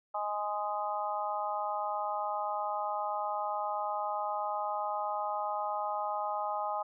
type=harmonic tone; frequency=207.7 Hz; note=G#3; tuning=in tune; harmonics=3 / 4 / 5 / 6; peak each=-38 / -34 / -39 / -38 dBFS; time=0.14-6.83 s; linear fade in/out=10 ms; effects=none